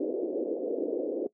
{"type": "band-pass noise", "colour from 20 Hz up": "pink", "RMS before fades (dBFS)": -31, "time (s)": [0, 1.27], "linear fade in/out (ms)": 5, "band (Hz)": [290, 540], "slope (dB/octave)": 48, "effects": ["noise-tail reverb RT60 0.1 s tail -19 dB re dry"]}